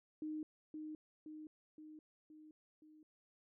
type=tone with echo; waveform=sine; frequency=308.4 Hz; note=D#4; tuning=15 cents flat; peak=-40 dBFS; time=0.22-0.43 s; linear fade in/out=2 ms; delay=520 ms; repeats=5; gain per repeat=-4 dB; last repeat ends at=3.03 s; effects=none